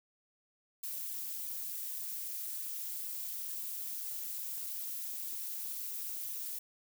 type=noise with amplitude modulation; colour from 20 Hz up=violet; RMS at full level=-37 dBFS; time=0.83-6.59 s; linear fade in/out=5 ms; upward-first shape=sine; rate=257 Hz; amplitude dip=70%; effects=none